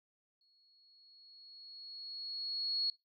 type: tone with exponential growth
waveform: sine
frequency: 4337 Hz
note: C#8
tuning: 39 cents flat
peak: -30 dBFS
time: 0.41-2.9 s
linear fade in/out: 2 ms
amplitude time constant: 540 ms
effects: noise-tail reverb RT60 0.2 s tail -21 dB re dry + AAC 48 kbps